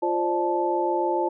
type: tone cluster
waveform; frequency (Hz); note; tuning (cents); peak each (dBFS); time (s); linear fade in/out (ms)
sine; 348.6 / 531 / 598 / 873; F4 / C5 / D5 / A5; -3 / +25 / +31 / -14; -25 / -29 / -30 / -25; 0.02-1.29; 10
effects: none